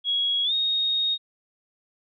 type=tone with pitch glide; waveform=sine; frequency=3322 to 3729 Hz; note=G#7 to A#7; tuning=0 to 0 cents; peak=-21 dBFS; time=0.04-1.18 s; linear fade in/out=50 ms; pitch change=+200 cents; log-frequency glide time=0.44-0.53 s; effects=none